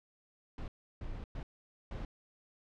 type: noise bursts at uneven times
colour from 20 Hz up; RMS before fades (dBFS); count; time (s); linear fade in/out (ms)
brown; -41; 4; 0.58-0.68 / 1.01-1.24 / 1.35-1.43 / 1.91-2.05; 2
effects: low-pass 4000 Hz 12 dB/octave